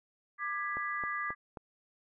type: chord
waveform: sine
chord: G# diminished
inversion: second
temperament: equal with one note detuned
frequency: 1191.7 / 1661.2 / 1975.5 Hz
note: D6 / G#6 / B6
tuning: +25 / 0 / 0 cents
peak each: -36 / -38 / -38 dBFS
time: 0.38-1.35 s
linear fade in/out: 50 ms
type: click train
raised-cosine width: 1 ms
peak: -28 dBFS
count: 4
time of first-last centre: 0.77-1.572 s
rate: 3.74 Hz
effects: none